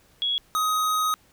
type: tone pair in turn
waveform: sine / square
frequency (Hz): 3343 / 1257.3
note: G#7 / D#6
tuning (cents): +11 / +18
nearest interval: octave + perfect fourth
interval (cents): 1693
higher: first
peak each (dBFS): -22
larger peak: neither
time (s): 0.22-0.38 / 0.55-1.14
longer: second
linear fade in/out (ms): 0
effects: pink hiss -59 dBFS RMS until 1.32 s